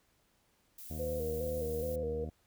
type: noise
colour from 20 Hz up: violet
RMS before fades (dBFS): -48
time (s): 0.78-1.96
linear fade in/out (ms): 5
type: harmonic tone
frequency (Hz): 77.78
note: D#2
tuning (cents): 0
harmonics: 1 / 2 / 3 / 4 / 5 / 6 / 7 / 8 / 9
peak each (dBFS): -40 / -45 / -46 / -51 / -55 / -57 / -56 / -56 / -55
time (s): 0.9-2.3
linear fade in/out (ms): 5
type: tone with vibrato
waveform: sine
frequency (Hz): 489.5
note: B4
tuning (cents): -15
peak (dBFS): -34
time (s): 0.99-2.25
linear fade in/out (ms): 10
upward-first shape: square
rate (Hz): 2.4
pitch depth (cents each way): 62
effects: pink hiss -72 dBFS RMS until 2.46 s